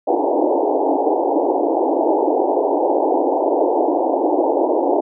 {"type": "band-pass noise", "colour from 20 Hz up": "pink", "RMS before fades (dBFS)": -17, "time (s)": [0.07, 5.01], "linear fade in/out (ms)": 10, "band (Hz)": [280, 910], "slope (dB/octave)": 96, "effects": []}